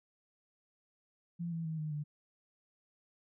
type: tone with pitch steps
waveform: sine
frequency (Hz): 170.8 / 164.98 / 159.36 / 153.93 / 148.69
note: F3 / E3 / D#3 / D#3 / D3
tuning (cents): -38 / +2 / +42 / -18 / +22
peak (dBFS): -35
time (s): 1.39-2.04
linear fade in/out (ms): 20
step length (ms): 130
effects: none